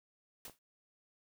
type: noise with exponential decay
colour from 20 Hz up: white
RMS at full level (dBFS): -44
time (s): 0.45-0.59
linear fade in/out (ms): 2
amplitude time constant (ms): 29
type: clicks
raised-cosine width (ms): 1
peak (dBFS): -40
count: 2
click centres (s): 0.481 / 0.497
effects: none